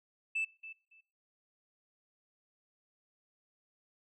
sine tone with echo, 2637 Hz, E7, in tune, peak -29 dBFS, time 0.35-0.45 s, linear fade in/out 10 ms, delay 280 ms, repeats 2, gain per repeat -15 dB, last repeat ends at 1.01 s, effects noise-tail reverb RT60 0.6 s tail -26 dB re dry + tanh soft clip ceiling -28 dBFS

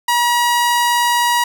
sawtooth tone, 959 Hz, A#5, 49 cents sharp, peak -9 dBFS, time 0.08-1.44 s, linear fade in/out 5 ms, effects none

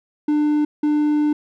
triangle tone pair in turn, 298.6 / 298.6 Hz, D4 / D4, +29 / +29 cents, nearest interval unison, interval 0 cents, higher neither, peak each -13 dBFS, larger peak neither, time 0.28-0.65 / 0.83-1.33 s, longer second, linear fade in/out 5 ms, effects none

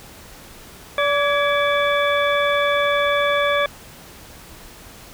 harmonic tone with a mistuned harmonic, 576 Hz, D5, 34 cents flat, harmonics 1 / 2 / 3 / 4 / 6, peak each -19 / -22 / -24 / -25 / -27 dBFS, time 0.98-3.66 s, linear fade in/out 2 ms, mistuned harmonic 3, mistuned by -57 cents, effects pink hiss -42 dBFS RMS until 5.13 s

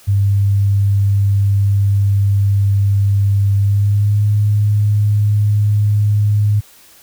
sine tone with pitch glide, 99.8 to 104.1 Hz, G2 to G#2, +32 to +5 cents, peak -10 dBFS, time 0.07-6.61 s, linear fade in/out 20 ms, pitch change +73 cents, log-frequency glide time 3.57-4.26 s, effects white hiss -45 dBFS RMS until 7.02 s

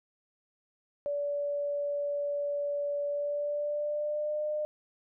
sine tone with pitch glide, 576 to 603.9 Hz, D5 to D5, -34 to +48 cents, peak -29 dBFS, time 1.06-4.65 s, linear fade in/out 0 ms, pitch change +82 cents, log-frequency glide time 3.06-4.43 s, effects none

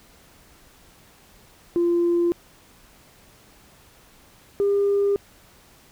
sine tone pair in turn, 344.8 / 401.8 Hz, F4 / G4, -22 / +43 cents, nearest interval minor third, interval 265 cents, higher second, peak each -16 dBFS, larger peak neither, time 1.76-2.32 / 4.6-5.16 s, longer neither, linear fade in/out 0 ms, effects tanh soft clip ceiling -14 dBFS + pink hiss -53 dBFS RMS until 5.91 s

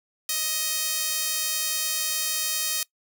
sawtooth tone with high-pass filter, 627 Hz, D#5, 13 cents sharp, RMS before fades -27 dBFS, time 0.29-2.83 s, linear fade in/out 2 ms, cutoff 4800 Hz, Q 0.61, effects noise-tail reverb RT60 0.1 s tail -21 dB re dry

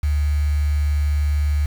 sine tone with quantisation, 73.42 Hz, D2, in tune, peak -16 dBFS, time 0.03-1.66 s, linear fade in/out 5 ms, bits 6, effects none

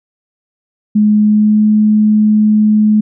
sine tone with pitch glide, 210.9 to 213.1 Hz, G#3 to G#3, +27 to +45 cents, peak -6 dBFS, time 0.95-3.01 s, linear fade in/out 10 ms, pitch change +18 cents, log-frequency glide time 1.21-1.65 s, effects none

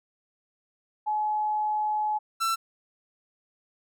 sine / 45% pulse tone pair in turn, 850 / 1340 Hz, G#5 / E6, +40 / +28 cents, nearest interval minor sixth, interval 788 cents, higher second, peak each -24 dBFS, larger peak neither, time 1.06-2.19 / 2.4-2.56 s, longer first, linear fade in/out 20 ms, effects none

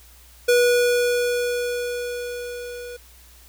square tone with level ramp, 486.2 Hz, B4, 27 cents flat, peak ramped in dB -14 to -34 dBFS, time 0.48-2.97 s, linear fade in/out 10 ms, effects added 60 Hz sine -49 dBFS peak until 3.48 s + white hiss -51 dBFS RMS until 3.48 s

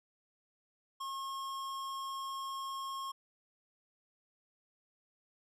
sine tone with hard clipping, 1081 Hz, C#6, 44 cents flat, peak -40 dBFS, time 1-3.12 s, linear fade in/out 10 ms, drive 16 dB, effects none

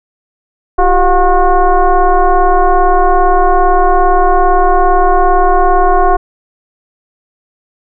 sine tone with frequency modulation, 349.2 Hz, F4, in tune, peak -5 dBFS, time 0.78-6.17 s, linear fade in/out 10 ms, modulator 368 Hz, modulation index 2, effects none

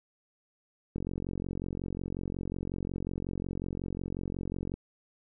click train, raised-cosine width 3 ms, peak -22 dBFS, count 173, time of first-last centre 0.96-4.74 s, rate 45.5 Hz, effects none

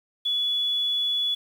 sine tone, 3412 Hz, G#7, 46 cents sharp, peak -22 dBFS, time 0.25-1.35 s, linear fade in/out 10 ms, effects 8-bit

